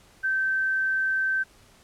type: tone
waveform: sine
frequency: 1550 Hz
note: G6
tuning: 20 cents flat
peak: -22 dBFS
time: 0.23-1.44 s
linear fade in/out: 20 ms
effects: pink hiss -56 dBFS RMS until 1.83 s + low-pass 11000 Hz 12 dB/octave